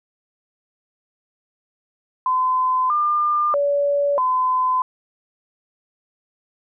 sine tone with pitch steps, 1022 / 1201 / 571 / 1019 Hz, C6 / D6 / D5 / C6, -41 / +38 / -49 / -46 cents, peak -16 dBFS, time 2.26-4.82 s, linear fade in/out 2 ms, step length 640 ms, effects none

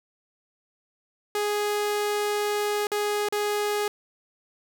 sawtooth tone with dropouts, 415.3 Hz, G#4, in tune, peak -20 dBFS, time 1.35-3.88 s, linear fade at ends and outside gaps 2 ms, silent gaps 2.87-2.917 / 3.287-3.324 s, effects none

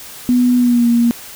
sine tone with pitch glide, 246.9 to 236 Hz, B3 to A#3, 0 to +22 cents, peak -9 dBFS, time 0.29-1.11 s, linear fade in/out 0 ms, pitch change -78 cents, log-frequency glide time 0.57-0.87 s, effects white hiss -34 dBFS RMS until 1.35 s

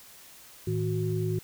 sine tone cluster, 109 / 159.5 / 367.3 Hz, A2 / D#3 / F#4, -16 / +43 / -13 cents, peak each -29 / -31 / -31 dBFS, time 0.67-1.39 s, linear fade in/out 5 ms, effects white hiss -51 dBFS RMS until 1.43 s

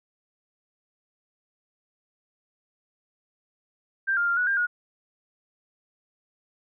sine tone with pitch steps, 1579 / 1403 / 1393 / 1469 / 1597 / 1446 Hz, G6 / F6 / F6 / F#6 / G6 / F#6, +12 / +8 / -5 / -13 / +32 / -40 cents, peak -21 dBFS, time 4.07-4.67 s, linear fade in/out 20 ms, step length 100 ms, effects none

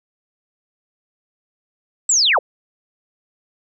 sine linear sweep, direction down, 7990 to 392.3 Hz, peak -12 dBFS, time 2.09-2.39 s, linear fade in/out 5 ms, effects none

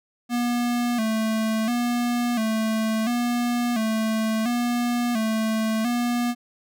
square tone with vibrato, 230.4 Hz, A#3, 20 cents flat, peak -22 dBFS, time 0.29-6.35 s, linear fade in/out 50 ms, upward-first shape square, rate 0.72 Hz, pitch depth 78 cents each way, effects none

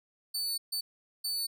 sawtooth tone bursts at uneven times, 4499 Hz, C#8, 25 cents sharp, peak -28 dBFS, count 3, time 0.34-0.58 / 0.72-0.81 / 1.24-1.47 s, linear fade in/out 10 ms, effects none

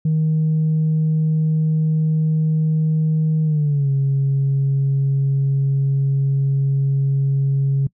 sine tone with pitch glide, 156.9 to 137.38 Hz, D#3 to C#3, +15 to -15 cents, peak -13 dBFS, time 0.05-7.87 s, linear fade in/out 5 ms, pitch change -230 cents, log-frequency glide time 3.44-3.9 s, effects noise-tail reverb RT60 0.1 s tail -23 dB re dry + tanh soft clip ceiling -12 dBFS

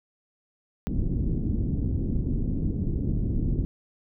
pink low-pass noise, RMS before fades -26 dBFS, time 0.87-3.65 s, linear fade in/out 0 ms, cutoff 300 Hz, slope 24 dB/octave, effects none

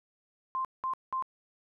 sine tone bursts, 1046.5 Hz, C6, in tune, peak -29 dBFS, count 3, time 0.55-1.224 s, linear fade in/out 0 ms, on 98 ms, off 190 ms, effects none

